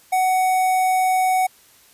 square tone with notch filter, 746 Hz, F#5, 14 cents sharp, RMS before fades -18 dBFS, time 0.12-1.47 s, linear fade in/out 10 ms, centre 4300 Hz, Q 0.7, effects white hiss -52 dBFS RMS until 1.93 s + resampled to 32000 Hz

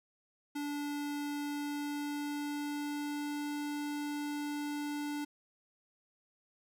square tone with pitch glide, 290.4 to 292.9 Hz, D4 to D4, -19 to -5 cents, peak -36 dBFS, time 0.55-5.25 s, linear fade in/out 10 ms, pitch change +14 cents, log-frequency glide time 1.43-3.53 s, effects 12-bit

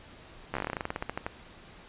slowing click train, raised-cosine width 0.5 ms, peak -16 dBFS, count 19, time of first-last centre 0.54-1.265 s, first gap 13 ms, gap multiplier 1.12, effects pink hiss -51 dBFS RMS until 1.88 s + resampled to 8000 Hz

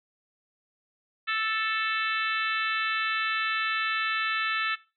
harmonic tone, 440 Hz, A4, in tune, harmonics 3 / 4 / 5 / 6 / 7 / 8 / 9, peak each -30 / -30 / -35 / -33 / -39 / -38 / -39 dBFS, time 1.27-4.76 s, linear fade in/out 20 ms, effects noise-tail reverb RT60 0.3 s tail -19 dB re dry

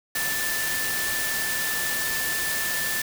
sine tone in noise, 1762 Hz, A6, 2 cents sharp, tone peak -28 dBFS, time 0.15-3.02 s, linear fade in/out 5 ms, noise white, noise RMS -28 dBFS, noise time 0.15-3.02 s, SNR -3 dB, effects none

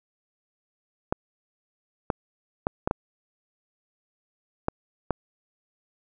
clicks, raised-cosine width 1 ms, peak -9 dBFS, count 7, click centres 1.125 / 2.102 / 2.669 / 2.875 / 2.911 / 4.684 / 5.107 s, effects none

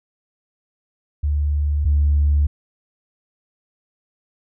sine tone pair in turn, 73.42 / 72.95 Hz, D2 / D2, 0 / -11 cents, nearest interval unison, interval 11 cents, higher first, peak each -16 / -12 dBFS, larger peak second, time 1.23-1.85 / 1.85-2.47 s, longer neither, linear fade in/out 10 ms, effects tanh soft clip ceiling -9 dBFS

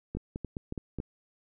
two click trains, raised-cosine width 3 ms, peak -22 / -22 dBFS, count 5 / 4, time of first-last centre 0.15-0.987 / 0.17-1.001 s, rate 4.78 / 3.61 Hz, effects none

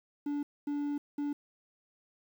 triangle tone bursts at uneven times, 289.5 Hz, D4, 25 cents flat, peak -29 dBFS, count 3, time 0.26-0.43 / 0.67-0.98 / 1.18-1.33 s, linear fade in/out 5 ms, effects 10-bit

